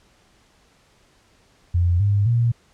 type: tone with pitch steps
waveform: sine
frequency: 87.31 / 101.46 / 117.9 Hz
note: F2 / G#2 / A#2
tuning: 0 / -40 / +20 cents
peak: -15 dBFS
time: 1.74-2.52 s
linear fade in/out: 10 ms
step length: 260 ms
effects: pink hiss -58 dBFS RMS until 2.73 s + low-pass 8000 Hz 12 dB/octave